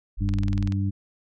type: tone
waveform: sine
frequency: 43.57 Hz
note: F1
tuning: 3 cents flat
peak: -27 dBFS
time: 0.17-0.7 s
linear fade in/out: 20 ms
type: harmonic tone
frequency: 98 Hz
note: G2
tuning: in tune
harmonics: 1 / 2 / 3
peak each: -23 / -29 / -33 dBFS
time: 0.2-0.91 s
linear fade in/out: 20 ms
type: click train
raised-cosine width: 0.2 ms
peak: -21 dBFS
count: 10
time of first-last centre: 0.29-0.723 s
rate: 20.8 Hz
effects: none